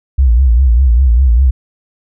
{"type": "tone with vibrato", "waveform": "sine", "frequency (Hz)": 62, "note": "B1", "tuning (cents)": 7, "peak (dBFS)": -5, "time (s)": [0.18, 1.51], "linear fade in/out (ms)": 10, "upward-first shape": "sine", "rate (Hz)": 5, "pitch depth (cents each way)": 160, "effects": []}